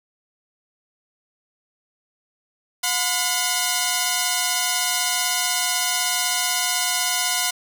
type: tone pair together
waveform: 5% pulse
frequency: 721 / 1012.6 Hz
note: F#5 / B5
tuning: -45 / +43 cents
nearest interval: tritone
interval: 588 cents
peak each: -11 dBFS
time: 2.83-7.51 s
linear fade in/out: 10 ms
effects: none